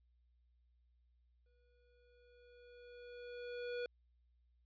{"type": "tone with exponential growth", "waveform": "square", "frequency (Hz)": 485.8, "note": "B4", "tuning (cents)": -29, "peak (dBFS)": -39, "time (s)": [1.46, 3.86], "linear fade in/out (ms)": 2, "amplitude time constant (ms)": 520, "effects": ["added 60 Hz sine -70 dBFS peak until 4.65 s", "resampled to 11025 Hz"]}